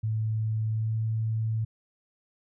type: tone with pitch glide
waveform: sine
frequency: 109.7 to 111.04 Hz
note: A2 to A2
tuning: -5 to +16 cents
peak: -25 dBFS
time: 0.03-1.65 s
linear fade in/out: 10 ms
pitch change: +21 cents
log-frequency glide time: 0.69-0.96 s
effects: none